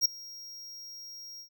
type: tone with ADSR envelope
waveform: square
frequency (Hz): 5600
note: F8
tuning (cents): +4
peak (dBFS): -19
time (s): 0.01-1.49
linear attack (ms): 44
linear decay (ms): 5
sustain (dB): -24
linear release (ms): 90
effects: none